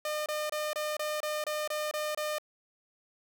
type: tone bursts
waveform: sawtooth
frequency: 606 Hz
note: D#5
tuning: 46 cents flat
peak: -27 dBFS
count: 10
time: 0.05-2.384 s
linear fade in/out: 2 ms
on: 210 ms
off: 26 ms
effects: none